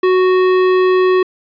sine tone with hard clipping, 370 Hz, F#4, in tune, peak -11 dBFS, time 0.03-1.23 s, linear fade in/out 5 ms, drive 14 dB, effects resampled to 11025 Hz

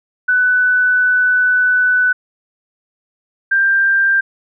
sine tone pair in turn, 1495 / 1583.9 Hz, F#6 / G6, +17 / +17 cents, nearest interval minor second, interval 100 cents, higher second, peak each -10 dBFS, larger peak neither, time 0.28-2.13 / 3.51-4.21 s, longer first, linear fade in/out 10 ms, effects none

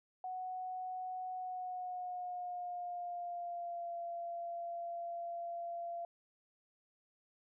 sine tone with pitch glide, 740 to 686.5 Hz, F#5 to F5, 0 to -30 cents, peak -39 dBFS, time 0.24-6.05 s, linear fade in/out 2 ms, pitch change -130 cents, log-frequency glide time 1.33-3.95 s, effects none

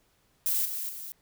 violet noise with level steps, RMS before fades -27 / -34 / -40 dBFS, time 0.46-1.12 s, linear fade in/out 0 ms, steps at 0.65 / 0.89 s, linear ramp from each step 5 ms, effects pink hiss -68 dBFS RMS until 1.21 s

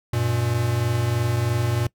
square tone pair together, 95.93 / 119 Hz, G2 / A#2, -37 / +36 cents, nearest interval major third, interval 373 cents, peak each -27 / -22 dBFS, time 0.13-1.87 s, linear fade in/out 5 ms, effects noise-tail reverb RT60 0.1 s tail -22 dB re dry

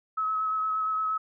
sine tone with vibrato, 1286 Hz, E6, 43 cents flat, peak -25 dBFS, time 0.17-1.18 s, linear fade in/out 10 ms, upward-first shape sine, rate 8.6 Hz, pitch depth 16 cents each way, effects none

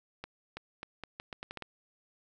accelerating click train, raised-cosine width 0.3 ms, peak -24 dBFS, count 10, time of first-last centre 0.24-1.623 s, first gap 330 ms, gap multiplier 0.79, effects none

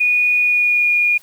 sine tone with pitch glide, 2461 to 2434 Hz, D#7 to D#7, -20 to -39 cents, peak -12 dBFS, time 0-1.18 s, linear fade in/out 10 ms, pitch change -19 cents, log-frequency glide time 0.4-0.9 s, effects white hiss -48 dBFS RMS until 1.22 s

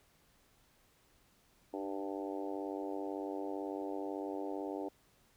harmonic tone with a mistuned harmonic, 98 Hz, G2, in tune, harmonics 3 / 4 / 5 / 6 / 7 / 8 / 9, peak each -41 / -43 / -45 / -47 / -48 / -49 / -50 dBFS, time 1.73-4.89 s, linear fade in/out 10 ms, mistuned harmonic 3, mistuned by +29 cents, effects pink hiss -69 dBFS RMS until 5.36 s

